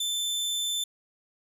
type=tone; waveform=sawtooth; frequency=3536 Hz; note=A7; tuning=8 cents sharp; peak=-24 dBFS; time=0-0.84 s; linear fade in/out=5 ms; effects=resampled to 32000 Hz